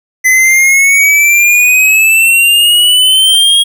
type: exponential sweep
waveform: square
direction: up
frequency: 2016 to 3290 Hz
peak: -5 dBFS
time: 0.24-3.64 s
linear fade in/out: 20 ms
effects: none